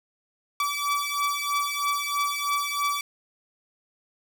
sawtooth beating tone pair, 1151 / 1154.1 Hz, D6 / D6, -35 / -31 cents, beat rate 3.1 Hz, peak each -24 dBFS, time 0.6-3.01 s, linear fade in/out 2 ms, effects none

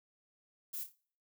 violet noise with echo, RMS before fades -41 dBFS, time 0.73-0.84 s, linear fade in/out 10 ms, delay 28 ms, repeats 4, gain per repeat -8 dB, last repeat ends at 0.952 s, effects noise-tail reverb RT60 0.5 s tail -23 dB re dry

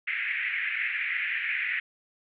pink band-pass noise, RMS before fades -30 dBFS, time 0.07-1.8 s, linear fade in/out 5 ms, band 1800 to 2400 Hz, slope 48 dB/octave, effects none

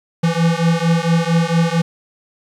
square beating tone pair, 164.81 / 169.21 Hz, E3 / E3, 0 / +46 cents, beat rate 4.4 Hz, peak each -17 dBFS, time 0.23-1.82 s, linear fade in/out 10 ms, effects low-pass 7000 Hz 12 dB/octave + 8-bit

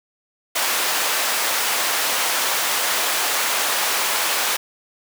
pink high-pass noise, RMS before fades -21 dBFS, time 0.55-4.57 s, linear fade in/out 10 ms, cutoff 790 Hz, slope 12 dB/octave, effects none

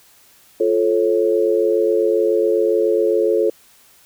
sine chord, F augmented, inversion none, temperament just, 349.2 / 436.5 / 545.7 Hz, F4 / A4 / C#5, 0 / -14 / -27 cents, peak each -19 / -16 / -20 dBFS, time 0.6-3.5 s, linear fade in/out 5 ms, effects white hiss -51 dBFS RMS until 4.05 s

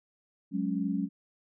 sine chord, F# suspended second, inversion none, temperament equal, 185 / 207.7 / 277.2 Hz, F#3 / G#3 / C#4, 0 / 0 / 0 cents, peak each -32 dBFS, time 0.51-1.09 s, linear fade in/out 50 ms, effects none

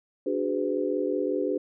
sine chord, G# half-diminished seventh, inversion second, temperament equal with one note detuned, 293.7 / 370 / 415.3 / 505.4 Hz, D4 / F#4 / G#4 / B4, 0 / 0 / 0 / +40 cents, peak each -30 dBFS, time 0.26-1.58 s, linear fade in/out 5 ms, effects none

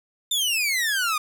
sawtooth exponential sweep, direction down, 3625 to 1200 Hz, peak -18 dBFS, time 0.31-1.18 s, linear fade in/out 5 ms, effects 10-bit

